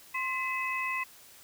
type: tone cluster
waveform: sine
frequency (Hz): 1051 / 2018 / 2577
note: C6 / B6 / E7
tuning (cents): +7 / +37 / -40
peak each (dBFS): -34 / -34 / -34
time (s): 0.14-1.04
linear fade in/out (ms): 10
effects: white hiss -54 dBFS RMS until 1.43 s